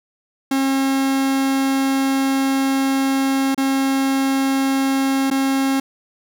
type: tone with dropouts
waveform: 45% pulse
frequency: 270 Hz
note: C#4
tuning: 45 cents flat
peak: -16 dBFS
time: 0.51-5.8 s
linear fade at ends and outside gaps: 5 ms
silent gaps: 3.547-3.577 / 5.302-5.311 s
effects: none